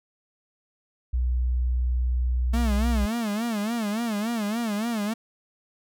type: tone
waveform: sine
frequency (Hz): 61.7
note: B1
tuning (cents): -1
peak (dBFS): -21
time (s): 1.13-3.06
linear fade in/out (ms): 10
type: tone with vibrato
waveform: 45% pulse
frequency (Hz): 220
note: A3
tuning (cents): 0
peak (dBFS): -25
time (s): 2.53-5.14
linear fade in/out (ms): 10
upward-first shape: sine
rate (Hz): 3.5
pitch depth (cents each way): 140
effects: none